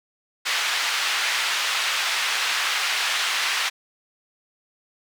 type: band-pass noise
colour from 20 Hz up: white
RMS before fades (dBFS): -24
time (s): 0.45-3.7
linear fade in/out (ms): 20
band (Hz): 1200 to 3400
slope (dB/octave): 12
effects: none